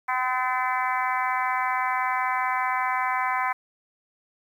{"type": "harmonic tone with a mistuned harmonic", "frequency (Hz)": 254.9, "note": "C4", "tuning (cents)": -45, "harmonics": [3, 4, 5, 6, 7, 8, 9], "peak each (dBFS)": [-29, -26, -32, -34, -34, -32, -36], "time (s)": [0.08, 3.53], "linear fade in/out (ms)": 10, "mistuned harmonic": 7, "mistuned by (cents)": -23, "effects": ["9-bit"]}